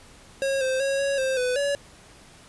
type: tone with pitch steps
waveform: square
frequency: 544 / 522 / 548 / 555 / 527 / 500 / 567 Hz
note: C#5 / C5 / C#5 / C#5 / C5 / B4 / C#5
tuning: -33 / -4 / -20 / +2 / +12 / +21 / +39 cents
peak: -23 dBFS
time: 0.42-1.75 s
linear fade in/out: 0 ms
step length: 190 ms
effects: pink hiss -50 dBFS RMS until 2.48 s + resampled to 24000 Hz